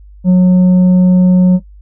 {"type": "tone with tanh clipping", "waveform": "triangle", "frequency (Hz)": 182.3, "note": "F#3", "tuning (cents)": -25, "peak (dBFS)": -5, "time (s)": [0.24, 1.6], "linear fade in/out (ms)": 50, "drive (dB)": 9, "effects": ["noise-tail reverb RT60 0.1 s tail -20 dB re dry", "added 50 Hz sine -34 dBFS peak until 1.81 s"]}